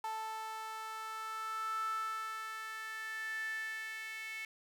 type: tone with high-pass filter sweep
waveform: sawtooth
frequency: 440 Hz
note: A4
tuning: in tune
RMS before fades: -41 dBFS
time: 0.04-4.45 s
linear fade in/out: 2 ms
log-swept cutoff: 950 to 2100 Hz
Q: 9.8
effects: none